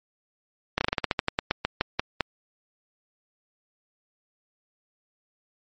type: slowing click train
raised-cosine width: 0.3 ms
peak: -6 dBFS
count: 16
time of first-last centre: 0.78-2.207 s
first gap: 30 ms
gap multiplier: 1.15
effects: MP3 32 kbps